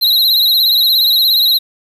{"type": "tone with vibrato", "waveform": "square", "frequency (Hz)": 3980, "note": "B7", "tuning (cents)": 13, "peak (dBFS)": -9, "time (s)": [0.01, 1.59], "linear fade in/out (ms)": 20, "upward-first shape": "sine", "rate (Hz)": 17, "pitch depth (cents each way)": 84, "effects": ["8-bit"]}